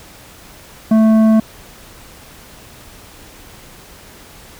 triangle tone with tanh clipping, 220 Hz, A3, in tune, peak -9 dBFS, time 0.91-1.4 s, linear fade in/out 5 ms, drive 14 dB, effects pink hiss -40 dBFS RMS until 4.59 s

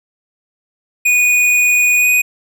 square tone with pitch glide, 2468 to 2485 Hz, D#7 to D#7, -15 to -3 cents, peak -10 dBFS, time 1.05-2.22 s, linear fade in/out 10 ms, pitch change +12 cents, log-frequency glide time 1.96-2.08 s, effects none

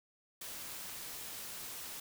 white noise, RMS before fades -45 dBFS, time 0.41-2 s, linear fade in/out 5 ms, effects none

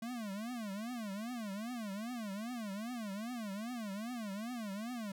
square tone with vibrato, 220 Hz, A3, in tune, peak -40 dBFS, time 0.02-5.12 s, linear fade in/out 5 ms, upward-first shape triangle, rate 2.5 Hz, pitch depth 260 cents each way, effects none

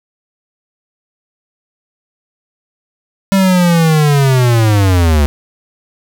square linear sweep, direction down, 196.7 to 70.2 Hz, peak -8 dBFS, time 3.32-5.26 s, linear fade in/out 0 ms, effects none

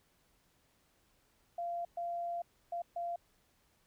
sine tone bursts at uneven times, 690 Hz, F5, 21 cents flat, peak -35 dBFS, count 4, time 1.58-1.85 / 1.97-2.42 / 2.72-2.82 / 2.96-3.16 s, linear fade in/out 5 ms, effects pink hiss -72 dBFS RMS until 3.86 s

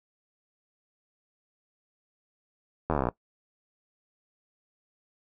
slowing click train, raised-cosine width 1 ms, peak -12 dBFS, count 14, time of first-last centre 2.9-3.087 s, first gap 12 ms, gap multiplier 1.03, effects noise-tail reverb RT60 0.1 s tail -19 dB re dry

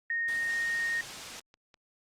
sine tone, 1854 Hz, A#6, 10 cents flat, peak -28 dBFS, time 0.1-1.01 s, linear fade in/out 2 ms
white noise, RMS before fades -40 dBFS, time 0.28-1.4 s, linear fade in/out 5 ms
clicks, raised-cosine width 0.2 ms, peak -38 dBFS, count 3, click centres 1.405 / 1.541 / 1.742 s
effects low-pass 7000 Hz 12 dB/octave + Opus 32 kbps

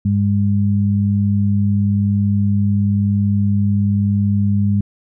sine tone pair together, 101 / 202 Hz, G#2 / G#3, -48 / -48 cents, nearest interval octave, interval 1200 cents, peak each -15 / -16 dBFS, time 0.05-4.81 s, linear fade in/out 5 ms, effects none

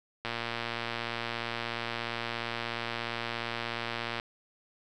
click train, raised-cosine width 0.3 ms, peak -17 dBFS, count 463, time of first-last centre 0.25-4.199 s, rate 117 Hz, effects none

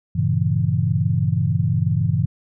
sine chord, G diminished seventh, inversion none, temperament equal, 98 / 116.54 / 138.59 / 164.81 Hz, G2 / Bb2 / Db3 / Fb3, 0 / 0 / 0 / 0 cents, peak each -22 dBFS, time 0.15-2.26 s, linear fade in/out 10 ms, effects none

